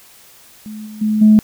sine tone with level steps, 214.5 Hz, A3, 44 cents flat, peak -27 / -30 / -13 / -4 dBFS, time 0.66-1.39 s, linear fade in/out 0 ms, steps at 0.86 / 1.01 / 1.21 s, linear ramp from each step 10 ms, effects tanh soft clip ceiling 0 dBFS + white hiss -45 dBFS RMS until 1.43 s

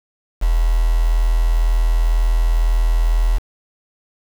sine tone with quantisation, 41 Hz, E1, 9 cents flat, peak -12 dBFS, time 0.41-3.39 s, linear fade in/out 20 ms, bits 5, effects none

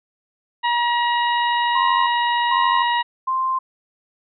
harmonic tone, 954 Hz, A#5, 40 cents sharp, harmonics 1 / 2 / 3 / 4, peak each -18 / -24 / -28 / -30 dBFS, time 0.63-3.03 s, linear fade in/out 20 ms
sine tone bursts, 1046.5 Hz, C6, in tune, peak -18 dBFS, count 3, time 1.75-3.59 s, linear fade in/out 10 ms, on 320 ms, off 440 ms
effects none

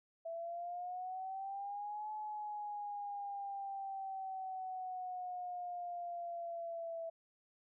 sine exponential two-way sweep, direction up then down, 659.3 to 856 to 659.3 Hz, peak -40 dBFS, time 0.25-7.1 s, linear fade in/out 10 ms, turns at 2.11 s, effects none

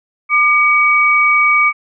sine tone pair together, 1200 / 2265 Hz, D6 / C#7, +37 / +37 cents, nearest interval major seventh, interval 1100 cents, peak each -13 / -10 dBFS, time 0.29-1.73 s, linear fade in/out 50 ms, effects none

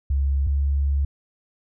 sine tone pair in turn, 69 / 70 Hz, C#2 / C#2, -7 / +18 cents, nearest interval unison, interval 25 cents, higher second, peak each -18 / -18 dBFS, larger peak neither, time 0.1-0.47 / 0.47-1.05 s, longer second, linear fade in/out 5 ms, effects none

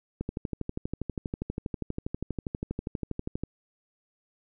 click train, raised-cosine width 3 ms, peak -18 dBFS, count 41, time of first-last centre 0.21-3.436 s, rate 12.4 Hz, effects none

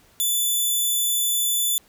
5% pulse tone, 3492 Hz, A7, 14 cents flat, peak -12 dBFS, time 0.2-1.78 s, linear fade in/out 0 ms, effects pink hiss -56 dBFS RMS until 1.88 s

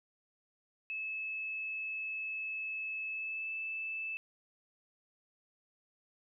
sine tone with pitch glide, 2600 to 2630 Hz, E7 to E7, -24 to -5 cents, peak -36 dBFS, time 0.9-4.17 s, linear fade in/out 0 ms, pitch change +19 cents, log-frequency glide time 3.09-3.51 s, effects none

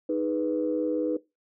sine chord, G# minor, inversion second, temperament equal, 311.1 / 415.3 / 493.9 Hz, D#4 / G#4 / B4, 0 / 0 / 0 cents, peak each -27 / -33 / -27 dBFS, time 0.09-1.17 s, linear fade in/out 5 ms, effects noise-tail reverb RT60 0.2 s tail -18 dB re dry + tanh soft clip ceiling -15 dBFS

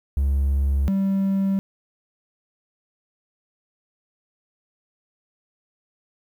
triangle tone pair in turn, 69.3 / 194.49 Hz, C#2 / G3, 0 / -13 cents, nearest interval octave + tritone, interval 1787 cents, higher second, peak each -15 / -16 dBFS, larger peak first, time 0.17-0.88 / 0.88-1.59 s, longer neither, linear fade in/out 0 ms, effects tanh soft clip ceiling -11 dBFS + 9-bit

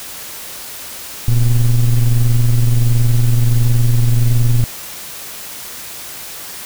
triangle ring-modulated tone, 64.4 Hz, C2, 27 cents flat, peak -3 dBFS, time 1.28-4.64 s, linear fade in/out 0 ms, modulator 53.7 Hz, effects white hiss -30 dBFS RMS until 6.65 s

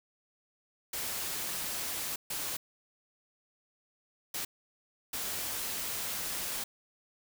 white noise bursts at uneven times, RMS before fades -36 dBFS, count 4, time 0.93-2.16 / 2.3-2.57 / 4.34-4.45 / 5.13-6.64 s, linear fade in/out 5 ms, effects none

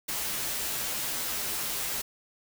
white noise with comb filter, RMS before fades -32 dBFS, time 0.08-2.02 s, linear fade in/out 10 ms, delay 11 ms, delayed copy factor -0.75, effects none

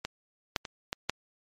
clicks, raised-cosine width 0.2 ms, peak -15 / -9 / -20 / -13 / -9 dBFS, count 5, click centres 0.05 / 0.562 / 0.652 / 0.929 / 1.096 s, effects MP3 64 kbps

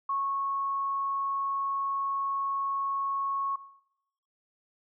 sine tone, 1100 Hz, C#6, 14 cents flat, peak -27 dBFS, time 0.09-3.56 s, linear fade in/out 5 ms, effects noise-tail reverb RT60 0.8 s tail -18 dB re dry

